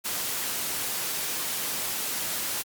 white noise, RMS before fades -30 dBFS, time 0.04-2.63 s, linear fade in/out 20 ms, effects high-pass 100 Hz 12 dB/octave + Opus 48 kbps

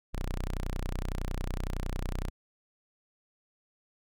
sawtooth tone, 30.87 Hz, B0, in tune, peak -27 dBFS, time 0.13-2.3 s, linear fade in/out 20 ms, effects none

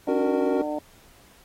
harmonic tone, 150 Hz, D3, 37 cents sharp, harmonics 2 / 3 / 4 / 5 / 6, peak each -30 / -40 / -29 / -35 / -37 dBFS, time 0.07-0.79 s, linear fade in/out 5 ms
triangle chord, F# major, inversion second, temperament equal, 277.2 / 370 / 466.2 Hz, C#4 / F#4 / A#4, 0 / 0 / 0 cents, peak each -24 dBFS, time 0.08-0.62 s, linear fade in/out 5 ms
effects pink hiss -55 dBFS RMS until 1.44 s + AAC 48 kbps

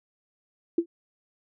sine tone with exponential decay, 338.2 Hz, E4, 44 cents sharp, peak -15 dBFS, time 0.78-0.86 s, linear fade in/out 5 ms, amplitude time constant 17 ms, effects none

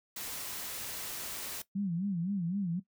white noise, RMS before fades -40 dBFS, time 0.16-1.62 s, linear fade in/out 5 ms
sine tone with vibrato, 184.3 Hz, F#3, 7 cents flat, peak -30 dBFS, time 1.75-2.8 s, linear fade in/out 10 ms, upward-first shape sine, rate 3.9 Hz, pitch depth 180 cents each way
effects noise-tail reverb RT60 0.1 s tail -17 dB re dry

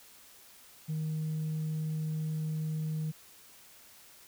sine tone, 156.3 Hz, D#3, 8 cents sharp, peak -29 dBFS, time 0.88-3.12 s, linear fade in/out 20 ms, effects tanh soft clip ceiling -29 dBFS + white hiss -56 dBFS RMS until 4.27 s

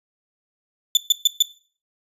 35% pulse tone bursts, 3506 Hz, A7, 7 cents flat, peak -9 dBFS, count 4, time 0.95-1.424 s, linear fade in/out 2 ms, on 21 ms, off 130 ms, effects noise-tail reverb RT60 0.4 s tail -17 dB re dry + resampled to 32000 Hz

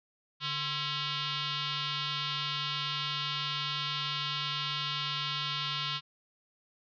sine tone with frequency modulation, 145.1 Hz, D3, 21 cents flat, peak -31 dBFS, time 0.4-6.01 s, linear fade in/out 50 ms, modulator 599 Hz, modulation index 6.9, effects none

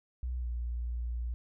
sine tone with pitch glide, 62 to 59.44 Hz, B1 to A#1, +7 to +34 cents, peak -32 dBFS, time 0.23-1.34 s, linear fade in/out 0 ms, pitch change -73 cents, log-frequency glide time 0.39-0.47 s, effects none

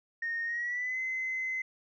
sine tone with pitch glide, 1848 to 2050 Hz, A#6 to C7, -16 to -36 cents, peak -30 dBFS, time 0.22-1.62 s, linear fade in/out 5 ms, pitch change +180 cents, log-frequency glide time 0.45-0.99 s, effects tanh soft clip ceiling -26 dBFS

